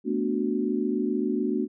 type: chord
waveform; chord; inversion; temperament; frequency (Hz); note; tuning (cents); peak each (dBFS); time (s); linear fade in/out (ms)
sine; B minor seventh; third; equal; 220 / 246.9 / 293.7 / 370; A3 / B3 / D4 / F#4; 0 / 0 / 0 / 0; -29; 0.04-1.68; 50
effects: none